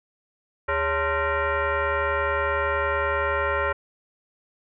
sine tone with frequency modulation, 409.6 Hz, G#4, 24 cents flat, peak -21 dBFS, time 0.68-3.73 s, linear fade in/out 10 ms, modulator 485 Hz, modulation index 3.2, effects none

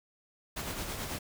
pink noise with tremolo, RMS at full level -36 dBFS, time 0.56-1.19 s, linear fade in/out 10 ms, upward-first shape sine, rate 9.2 Hz, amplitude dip 40%, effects none

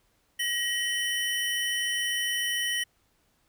square tone pair together, 1902 / 3023 Hz, A#6 / F#7, +34 / +36 cents, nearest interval minor sixth, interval 802 cents, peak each -30 / -30 dBFS, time 0.39-2.84 s, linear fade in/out 10 ms, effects pink hiss -69 dBFS RMS until 3.48 s

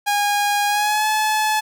sawtooth tone with pitch glide, 819 to 860.2 Hz, G#5 to A5, -24 to -39 cents, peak -13 dBFS, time 0.06-1.61 s, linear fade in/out 20 ms, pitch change +85 cents, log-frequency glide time 0.67-1.07 s, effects none

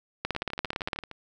two click trains, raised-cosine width 0.3 ms, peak -12 / -24 dBFS, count 14 / 11, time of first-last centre 0.25-0.989 / 0.35-1.113 s, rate 17.6 / 13.1 Hz, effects none

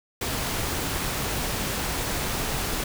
pink noise, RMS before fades -28 dBFS, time 0.21-2.84 s, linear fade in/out 5 ms, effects none

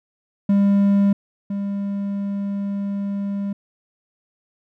triangle tone pair in turn, 200 / 200 Hz, G3 / G3, +35 / +35 cents, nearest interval unison, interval 0 cents, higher neither, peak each -11 / -20 dBFS, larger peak first, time 0.49-1.13 / 1.5-3.53 s, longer second, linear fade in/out 5 ms, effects none

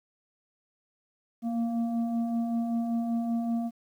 sine tone with frequency modulation, 233.1 Hz, A#3, in tune, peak -26 dBFS, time 1.42-3.71 s, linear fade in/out 50 ms, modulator 461 Hz, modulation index 0.52, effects 10-bit

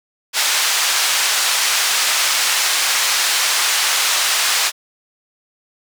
white band-pass noise, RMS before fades -17 dBFS, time 0.33-4.72 s, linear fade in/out 50 ms, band 910 to 6800 Hz, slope 12 dB/octave, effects none

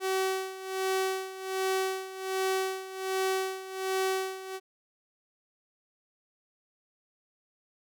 sawtooth tone with tremolo, 380 Hz, F#4, 46 cents sharp, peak -22 dBFS, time 0-4.6 s, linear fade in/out 50 ms, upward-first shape sine, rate 1.3 Hz, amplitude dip 80%, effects none

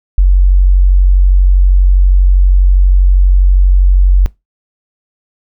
sine tone, 46.22 Hz, F#1, 1 cent flat, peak -3 dBFS, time 0.18-4.26 s, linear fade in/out 0 ms, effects noise-tail reverb RT60 0.2 s tail -21 dB re dry

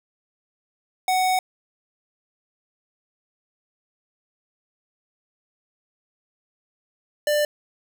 square tone pair in turn, 744 / 593.6 Hz, F#5 / D5, +9 / +18 cents, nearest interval major third, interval 391 cents, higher first, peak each -19 dBFS, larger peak neither, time 1.08-1.39 / 7.27-7.45 s, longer first, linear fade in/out 2 ms, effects none

